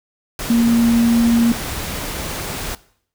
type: tone in noise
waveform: sine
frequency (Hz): 233.1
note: A#3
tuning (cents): 0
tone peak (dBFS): -11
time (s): 0.5-1.52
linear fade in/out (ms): 2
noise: pink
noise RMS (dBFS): -26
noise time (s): 0.39-2.75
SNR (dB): +12
effects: noise-tail reverb RT60 0.6 s tail -19 dB re dry